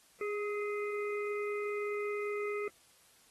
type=harmonic tone with a mistuned harmonic; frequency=412.9 Hz; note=G#4; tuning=10 cents flat; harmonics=1 / 3 / 5 / 6; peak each=-34 / -43 / -43 / -49 dBFS; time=0.21-2.68 s; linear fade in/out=2 ms; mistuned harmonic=3; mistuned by=+35 cents; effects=white hiss -64 dBFS RMS until 3.3 s + AAC 32 kbps